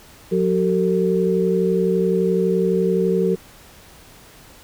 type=tone cluster; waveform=sine; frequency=181.3 / 380.9 / 452.7 Hz; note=F#3 / G4 / A4; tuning=-35 / -50 / +49 cents; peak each=-20 dBFS; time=0.31-3.36 s; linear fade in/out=20 ms; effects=pink hiss -46 dBFS RMS until 4.63 s